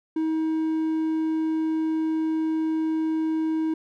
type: tone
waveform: triangle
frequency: 317.8 Hz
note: D#4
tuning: 37 cents sharp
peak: -20 dBFS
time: 0.16-3.74 s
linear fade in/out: 5 ms
effects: none